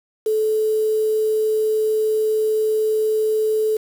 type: tone with quantisation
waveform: sine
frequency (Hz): 433.4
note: A4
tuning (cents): -26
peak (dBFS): -16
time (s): 0.26-3.77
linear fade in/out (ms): 5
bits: 6
effects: none